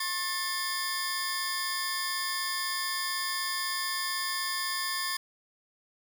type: tone cluster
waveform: sawtooth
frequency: 1076 / 1771 / 4908 Hz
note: C6 / A6 / D#8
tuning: +48 / +11 / -25 cents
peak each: -31 dBFS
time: 0-5.17 s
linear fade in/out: 5 ms
effects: 8-bit